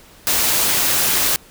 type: noise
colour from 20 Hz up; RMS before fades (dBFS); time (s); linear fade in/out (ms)
white; -17; 0.27-1.36; 0
effects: pink hiss -46 dBFS RMS until 1.5 s